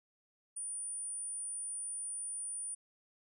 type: tone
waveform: sine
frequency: 9397 Hz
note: D9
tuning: in tune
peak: -38 dBFS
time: 0.56-2.75 s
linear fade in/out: 10 ms
effects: none